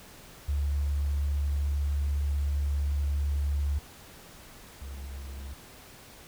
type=tone pair in turn; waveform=sine / triangle; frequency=71.6 / 68.15 Hz; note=D2 / C#2; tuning=-43 / -29 cents; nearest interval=minor second; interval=86 cents; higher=first; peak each=-25 / -35 dBFS; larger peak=first; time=0.48-3.79 / 4.81-5.54 s; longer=first; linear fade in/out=10 ms; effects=pink hiss -50 dBFS RMS until 6.27 s